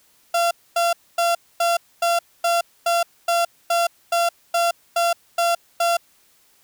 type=tone bursts; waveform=35% pulse; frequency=685 Hz; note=F5; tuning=34 cents flat; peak=-15 dBFS; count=14; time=0.34-5.97 s; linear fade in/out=5 ms; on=170 ms; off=250 ms; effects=white hiss -58 dBFS RMS until 6.63 s